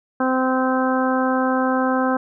harmonic tone, 259 Hz, C4, 17 cents flat, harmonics 1 / 2 / 3 / 4 / 5 / 6, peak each -20 / -23 / -25 / -26 / -27 / -28 dBFS, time 0.2-2.17 s, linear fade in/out 5 ms, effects none

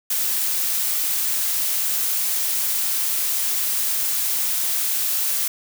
blue noise, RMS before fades -22 dBFS, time 0.1-5.48 s, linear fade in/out 5 ms, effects none

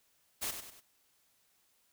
white noise with echo, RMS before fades -36 dBFS, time 0.41-0.52 s, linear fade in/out 20 ms, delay 97 ms, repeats 3, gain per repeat -7 dB, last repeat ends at 0.811 s, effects white hiss -72 dBFS RMS until 1.92 s

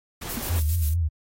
pink noise, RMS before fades -35 dBFS, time 0.21-0.6 s, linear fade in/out 10 ms
violet noise with tremolo, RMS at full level -31 dBFS, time 0.29-0.94 s, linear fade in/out 5 ms, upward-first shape square, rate 7.5 Hz, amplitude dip 55%
sine tone with exponential decay, 233.1 Hz, A#3, in tune, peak -23 dBFS, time 0.37-0.47 s, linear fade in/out 2 ms, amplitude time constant 20 ms
sine tone with vibrato, 80.5 Hz, E2, 41 cents flat, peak -20 dBFS, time 0.49-1.09 s, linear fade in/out 20 ms, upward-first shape triangle, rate 4.6 Hz, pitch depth 150 cents each way
effects AAC 48 kbps

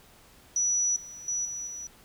sine tone with level steps, 5890 Hz, F#8, 9 cents flat, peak -23 / -41 / -27 / -33 / -36 dBFS, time 0.56-1.87 s, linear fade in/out 2 ms, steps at 0.96 / 1.28 / 1.45 / 1.67 s, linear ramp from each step 2 ms, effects pink hiss -56 dBFS RMS until 2.04 s

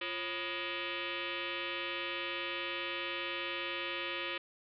sine tone with frequency modulation, 347.4 Hz, F4, 9 cents flat, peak -35 dBFS, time 0.01-4.38 s, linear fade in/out 5 ms, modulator 445 Hz, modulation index 7.1, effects none

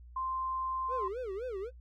sine tone, 1045 Hz, C6, 2 cents flat, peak -33 dBFS, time 0.16-1.08 s, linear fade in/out 5 ms
triangle tone with vibrato, 440 Hz, A4, in tune, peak -33 dBFS, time 0.88-1.71 s, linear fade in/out 50 ms, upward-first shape sine, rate 3.9 Hz, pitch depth 270 cents each way
effects noise-tail reverb RT60 0.1 s tail -17 dB re dry + added 60 Hz sine -49 dBFS peak until 1.8 s

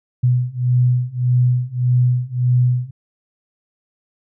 sine beating tone pair, 123.47 / 125.17 Hz, B2 / B2, 0 / +24 cents, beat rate 1.7 Hz, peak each -17 / -16 dBFS, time 0.23-2.91 s, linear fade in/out 10 ms, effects none

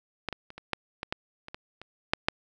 clicks, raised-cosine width 0.3 ms, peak -14 / -18 / -28 / -26 / -11 / -17 / -13 / -25 / -22 / -27 / -6 / -6 dBFS, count 12, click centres 0.287 / 0.327 / 0.504 / 0.58 / 0.733 / 1.031 / 1.125 / 1.484 / 1.545 / 1.816 / 2.135 / 2.285 s, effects none

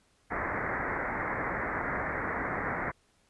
white low-pass noise, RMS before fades -33 dBFS, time 0.3-2.92 s, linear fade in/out 20 ms, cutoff 2100 Hz, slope 96 dB/octave, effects pink hiss -68 dBFS RMS until 3.29 s + resampled to 24000 Hz

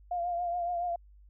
sine tone with vibrato, 699 Hz, F5, 1 cent sharp, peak -29 dBFS, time 0.11-0.96 s, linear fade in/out 5 ms, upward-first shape triangle, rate 7.1 Hz, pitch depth 48 cents each way, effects added 50 Hz sine -53 dBFS peak until 1.29 s

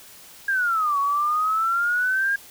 sine exponential two-way sweep, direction down then up, 1629 to 1111 to 1629 Hz, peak -19 dBFS, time 0.48-2.36 s, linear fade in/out 5 ms, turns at 0.99 s, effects white hiss -46 dBFS RMS until 2.5 s

